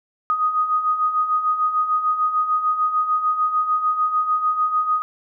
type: beating tone pair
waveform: sine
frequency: 1241 / 1247.7 Hz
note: D#6 / D#6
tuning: -5 / +4 cents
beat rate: 6.7 Hz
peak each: -25 / -18 dBFS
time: 0.3-5.02 s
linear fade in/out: 0 ms
effects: none